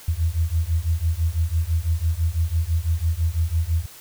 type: beating tone pair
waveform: sine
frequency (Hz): 79.4 / 85.4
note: D#2 / F2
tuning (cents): +36 / -38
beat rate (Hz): 6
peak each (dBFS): -22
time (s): 0.08-3.86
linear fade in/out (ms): 5
effects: white hiss -44 dBFS RMS until 4 s